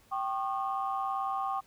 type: tone cluster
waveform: sine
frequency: 779 / 1091 / 1209 Hz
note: G5 / C#6 / D6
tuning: -11 / -28 / +50 cents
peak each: -32 / -34 / -36 dBFS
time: 0.11-1.61 s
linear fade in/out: 20 ms
effects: tanh soft clip ceiling -21 dBFS + pink hiss -63 dBFS RMS until 1.66 s